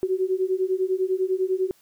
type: beating tone pair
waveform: sine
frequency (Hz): 370 / 380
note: F#4 / F#4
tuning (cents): 0 / +46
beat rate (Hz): 10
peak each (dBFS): -24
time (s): 0.03-1.71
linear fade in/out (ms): 0
effects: white hiss -60 dBFS RMS until 1.81 s